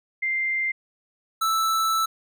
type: tone pair in turn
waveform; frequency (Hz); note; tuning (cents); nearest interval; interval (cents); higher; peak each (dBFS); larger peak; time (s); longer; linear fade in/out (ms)
sine / square; 2093 / 1318.5; C7 / E6; 0 / 0; minor sixth; 800; first; -22 / -21; second; 0.22-0.72 / 1.41-2.06; second; 10
effects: none